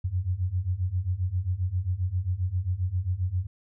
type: beating tone pair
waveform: sine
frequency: 87.31 / 94.81 Hz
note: F2 / F#2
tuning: 0 / +43 cents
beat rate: 7.5 Hz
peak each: -29 / -27 dBFS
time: 0.04-3.47 s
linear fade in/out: 10 ms
effects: none